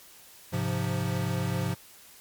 square chord, F minor, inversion first, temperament equal with one note detuned, 103.83 / 131.72 / 174.61 Hz, Ab2 / C3 / F3, 0 / +12 / 0 cents, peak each -32 dBFS, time 0.52-1.75 s, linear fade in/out 20 ms, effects white hiss -52 dBFS RMS until 2.2 s + MP3 96 kbps

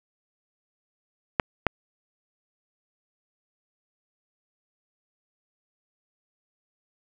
clicks, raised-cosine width 0.5 ms, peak -4 dBFS, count 2, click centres 1.398 / 1.667 s, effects none

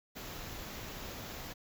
pink band-stop noise, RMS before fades -44 dBFS, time 0.15-1.54 s, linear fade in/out 20 ms, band 7500 to 11000 Hz, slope 96 dB/octave, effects none

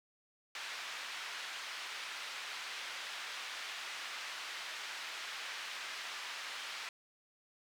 pink band-pass noise, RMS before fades -44 dBFS, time 0.55-6.89 s, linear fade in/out 2 ms, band 1500 to 4200 Hz, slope 12 dB/octave, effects none

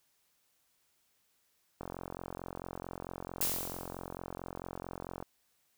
click train, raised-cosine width 1 ms, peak -26 dBFS, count 153, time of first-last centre 1.81-5.226 s, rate 44.5 Hz
blue noise with exponential decay, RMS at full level -29 dBFS, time 3.41-4.2 s, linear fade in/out 2 ms, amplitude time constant 170 ms
effects white hiss -74 dBFS RMS until 5.77 s

